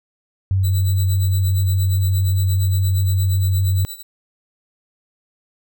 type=tone with vibrato; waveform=sine; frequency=95.1 Hz; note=F#2; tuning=48 cents sharp; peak=-14 dBFS; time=0.51-3.85 s; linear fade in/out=0 ms; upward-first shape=sine; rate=4.9 Hz; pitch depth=10 cents each way
type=tone with tremolo; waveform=5% pulse; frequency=3951 Hz; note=B7; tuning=in tune; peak=-20 dBFS; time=0.63-4.03 s; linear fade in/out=20 ms; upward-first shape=sine; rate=8.6 Hz; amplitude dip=80%
effects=none